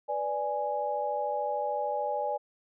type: chord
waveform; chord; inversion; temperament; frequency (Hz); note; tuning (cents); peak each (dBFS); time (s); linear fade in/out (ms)
sine; G# diminished; first; equal; 493.9 / 587.3 / 830.6; B4 / D5 / G#5; 0 / 0 / 0; -36 / -32 / -31; 0.08-2.38; 20
effects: none